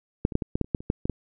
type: clicks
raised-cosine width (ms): 3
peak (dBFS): -7 / -21 / -8 / -15 / -12 / -8 / -30 / -10 / -26 / -9 / -14 / -14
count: 12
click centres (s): 0.251 / 0.322 / 0.354 / 0.422 / 0.555 / 0.613 / 0.645 / 0.748 / 0.805 / 0.901 / 1.055 / 1.097
effects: none